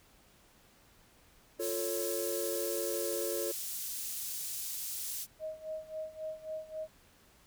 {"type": "high-pass noise", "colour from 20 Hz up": "pink", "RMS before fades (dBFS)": -39, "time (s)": [1.59, 5.27], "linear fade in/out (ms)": 50, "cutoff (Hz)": 6900, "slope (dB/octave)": 12}
{"type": "chord", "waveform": "triangle", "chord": "F augmented", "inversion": "none", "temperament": "equal with one note detuned", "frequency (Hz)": [349.2, 442.8, 554.4], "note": ["F4", "A4", "C#5"], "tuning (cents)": [0, 11, 0], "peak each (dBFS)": -36, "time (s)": [1.59, 3.52], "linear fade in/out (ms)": 10}
{"type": "tone with tremolo", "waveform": "sine", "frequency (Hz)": 628, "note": "D#5", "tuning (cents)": 16, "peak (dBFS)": -35, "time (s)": [5.39, 6.88], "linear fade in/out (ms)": 50, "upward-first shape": "sine", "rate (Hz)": 3.7, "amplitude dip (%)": 85}
{"effects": ["pink hiss -63 dBFS RMS until 7.46 s"]}